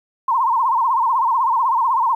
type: tone with vibrato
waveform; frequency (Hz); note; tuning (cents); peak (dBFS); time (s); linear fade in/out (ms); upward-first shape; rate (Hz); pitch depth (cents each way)
sine; 987; B5; -1; -14; 0.28-2.15; 5; sine; 16; 160
effects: 9-bit